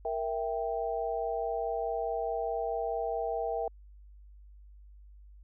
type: chord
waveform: sine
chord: E diminished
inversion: second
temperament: equal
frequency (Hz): 466.2 / 659.3 / 784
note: Bb4 / E5 / G5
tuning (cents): 0 / 0 / 0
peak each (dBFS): -34 / -34 / -35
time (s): 0.05-3.68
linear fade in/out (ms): 2
effects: added 50 Hz sine -50 dBFS peak until 5.43 s